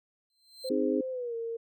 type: tone with exponential growth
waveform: 40% pulse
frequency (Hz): 4119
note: C8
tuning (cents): -28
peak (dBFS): -36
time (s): 0.3-0.69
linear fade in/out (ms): 1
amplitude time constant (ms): 83
type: tone with pitch glide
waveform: sine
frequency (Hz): 519 to 459.7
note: C5 to A#4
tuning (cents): -14 to -24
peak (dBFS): -32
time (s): 0.64-1.57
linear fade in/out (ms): 10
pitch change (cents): -210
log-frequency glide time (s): 1.11-1.35
type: chord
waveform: sine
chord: Ab major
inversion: first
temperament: equal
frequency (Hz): 261.6 / 311.1 / 415.3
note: C4 / Eb4 / Ab4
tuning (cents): 0 / 0 / 0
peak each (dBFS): -30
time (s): 0.7-1.01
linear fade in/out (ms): 5
effects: none